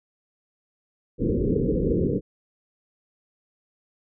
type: low-pass noise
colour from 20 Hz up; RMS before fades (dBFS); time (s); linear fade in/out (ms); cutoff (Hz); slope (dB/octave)
white; -23; 1.18-2.21; 50; 500; 96
effects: none